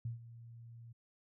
sine tone with ADSR envelope, 116.54 Hz, A#2, in tune, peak -35 dBFS, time 0.05-0.93 s, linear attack 4 ms, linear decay 130 ms, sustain -15 dB, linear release 13 ms, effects none

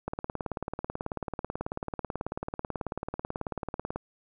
click train, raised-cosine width 1 ms, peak -18 dBFS, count 72, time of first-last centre 0.08-3.96 s, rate 18.3 Hz, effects none

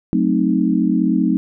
sine chord, F# diminished seventh, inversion none, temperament equal, 185 / 220 / 261.6 / 311.1 Hz, F#3 / A3 / C4 / Eb4, 0 / 0 / 0 / 0 cents, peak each -19 dBFS, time 0.13-1.37 s, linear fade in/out 0 ms, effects none

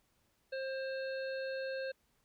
harmonic tone, 531 Hz, C5, 25 cents sharp, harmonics 1 / 3 / 5 / 7 / 8, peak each -37 / -44 / -52 / -58 / -52 dBFS, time 0.52-1.92 s, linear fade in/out 10 ms, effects pink hiss -75 dBFS RMS until 2.24 s

